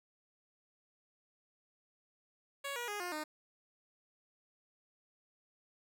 10% pulse tone with pitch steps, 558 / 480.2 / 413.2 / 355.6 / 306 Hz, C#5 / B4 / G#4 / F4 / D#4, +11 / -49 / -9 / +31 / -29 cents, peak -30 dBFS, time 2.64-3.24 s, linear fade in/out 10 ms, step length 120 ms, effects none

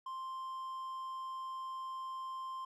triangle tone, 1050 Hz, C6, 6 cents sharp, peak -38 dBFS, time 0.06-2.65 s, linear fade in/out 5 ms, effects none

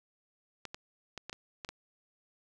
clicks, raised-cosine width 0.2 ms, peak -23 dBFS, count 7, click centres 0.653 / 0.745 / 1.177 / 1.296 / 1.329 / 1.648 / 1.69 s, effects none

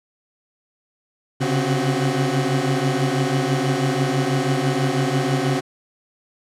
30% pulse tone cluster, 134.8 / 140.9 / 259.2 / 369.1 / 385.1 Hz, C#3 / C#3 / C4 / F#4 / G4, -48 / +29 / -16 / -4 / -31 cents, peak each -21 / -20 / -24 / -23 / -28 dBFS, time 1.4-5.61 s, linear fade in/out 20 ms, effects low-pass 9000 Hz 12 dB/octave

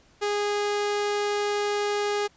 sawtooth tone, 412 Hz, G#4, 14 cents flat, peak -20 dBFS, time 0.21-2.28 s, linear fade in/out 20 ms, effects pink hiss -59 dBFS RMS until 2.36 s + resampled to 16000 Hz

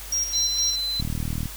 triangle tone with tremolo, 5630 Hz, F8, 13 cents sharp, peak -20 dBFS, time 0.12-0.76 s, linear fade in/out 5 ms, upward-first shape square, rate 4.3 Hz, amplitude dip 55%
sine tone, 4041 Hz, B7, 39 cents sharp, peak -24 dBFS, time 0.33-1.01 s, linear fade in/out 5 ms
click train, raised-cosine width 5 ms, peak -16 dBFS, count 19, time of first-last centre 1-1.457 s, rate 39.4 Hz
effects added 50 Hz sine -39 dBFS peak until 1.56 s + white hiss -39 dBFS RMS until 1.56 s

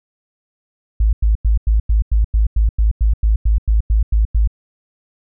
sine tone bursts, 53.7 Hz, A1, 41 cents flat, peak -10 dBFS, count 16, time 1-4.475 s, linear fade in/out 5 ms, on 130 ms, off 93 ms, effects none

